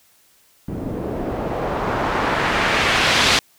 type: noise with low-pass filter sweep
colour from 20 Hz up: white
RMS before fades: -20 dBFS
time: 0.68-3.39 s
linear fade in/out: 2 ms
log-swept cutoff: 270 to 4200 Hz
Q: 1
effects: white hiss -56 dBFS RMS until 3.58 s